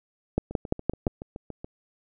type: two click trains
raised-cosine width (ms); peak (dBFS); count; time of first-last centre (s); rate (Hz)
2; -23 / -9; 9 / 5; 0.51-1.645 / 0.38-1.068; 7.05 / 5.81
effects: none